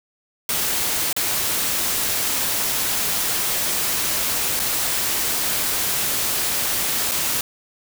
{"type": "noise with dropouts", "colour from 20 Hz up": "white", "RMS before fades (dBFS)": -22, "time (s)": [0.49, 7.41], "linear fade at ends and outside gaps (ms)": 2, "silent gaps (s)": [[1.128, 1.164], [4.594, 4.598], [7.113, 7.117]], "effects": []}